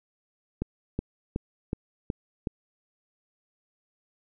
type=click train; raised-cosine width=3 ms; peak=-15 dBFS; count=6; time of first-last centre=0.62-2.472 s; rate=2.7 Hz; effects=none